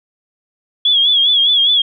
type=tone with vibrato; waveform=sine; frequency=3350 Hz; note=G#7; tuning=14 cents sharp; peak=-9 dBFS; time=0.85-1.82 s; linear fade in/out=5 ms; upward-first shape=sine; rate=4.9 Hz; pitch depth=73 cents each way; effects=none